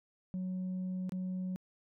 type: tone with dropouts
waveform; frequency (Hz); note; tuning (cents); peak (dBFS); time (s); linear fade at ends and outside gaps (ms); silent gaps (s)
sine; 184.7; F#3; -3; -32; 0.34-1.56; 0; 1.094-1.121
effects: tanh soft clip ceiling -33 dBFS